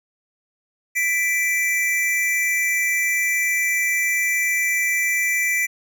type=tone pair together; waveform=square; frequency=1985 / 2338 Hz; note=B6 / D7; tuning=+8 / -8 cents; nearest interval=minor third; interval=284 cents; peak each=-22 dBFS; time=0.95-5.67 s; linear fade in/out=20 ms; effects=none